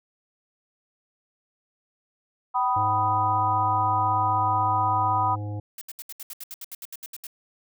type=chord; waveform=sine; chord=G augmented; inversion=none; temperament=equal with one note detuned; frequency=765.6 / 987.8 / 1244.5 Hz; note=G5 / B5 / D#6; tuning=-41 / 0 / 0 cents; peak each=-26 / -23 / -27 dBFS; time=2.54-5.36 s; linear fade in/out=20 ms
type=harmonic tone; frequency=103.83 Hz; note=G#2; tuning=in tune; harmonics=1 / 3 / 5 / 7 / 8; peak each=-29 / -39 / -43 / -46 / -47 dBFS; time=2.76-5.6 s; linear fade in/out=5 ms
type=noise bursts; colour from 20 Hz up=blue; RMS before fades=-37 dBFS; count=15; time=5.78-7.269 s; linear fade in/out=2 ms; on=33 ms; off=71 ms
effects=none